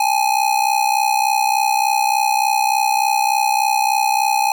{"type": "ring-modulated tone", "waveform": "square", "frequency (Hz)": 837, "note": "G#5", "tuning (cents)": 13, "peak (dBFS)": -12, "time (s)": [0, 4.52], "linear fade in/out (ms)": 2, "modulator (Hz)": 31.7, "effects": []}